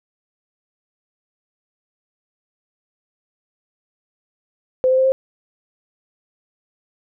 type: tone with pitch steps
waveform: sine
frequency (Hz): 514 / 519.1 / 524.2 / 529.4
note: C5 / C5 / C5 / C5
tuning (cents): -31 / -14 / +3 / +20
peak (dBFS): -12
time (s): 4.84-5.12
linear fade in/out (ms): 0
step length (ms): 70
effects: none